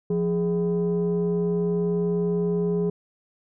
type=tone pair together; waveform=sine; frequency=174.61 / 415.3 Hz; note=F3 / G#4; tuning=0 / 0 cents; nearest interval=octave + minor third; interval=1500 cents; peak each=-22 dBFS; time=0.1-2.9 s; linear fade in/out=5 ms; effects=tanh soft clip ceiling -17 dBFS